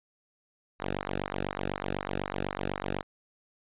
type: tone with flanger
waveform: sawtooth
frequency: 48.02 Hz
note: G1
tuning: 35 cents flat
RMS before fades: -34 dBFS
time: 0.79-3.03 s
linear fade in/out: 20 ms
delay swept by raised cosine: 0.28 to 0.98 ms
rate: 4 Hz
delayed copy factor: -1
effects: resampled to 8000 Hz